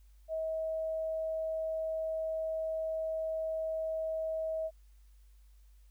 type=tone; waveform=sine; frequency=640 Hz; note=D#5; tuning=49 cents sharp; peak=-32 dBFS; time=0.28-4.71 s; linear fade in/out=50 ms; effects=added 50 Hz sine -56 dBFS peak until 5.9 s + white hiss -74 dBFS RMS until 5.9 s